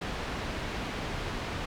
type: low-pass noise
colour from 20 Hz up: pink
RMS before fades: -35 dBFS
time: 0.01-1.66 s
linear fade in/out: 10 ms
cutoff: 3600 Hz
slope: 12 dB/octave
effects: none